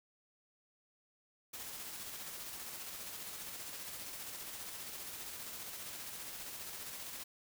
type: noise with tremolo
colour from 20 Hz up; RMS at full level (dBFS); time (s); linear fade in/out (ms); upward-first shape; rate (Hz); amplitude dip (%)
white; -45; 1.53-7.24; 10; square; 15; 25
effects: none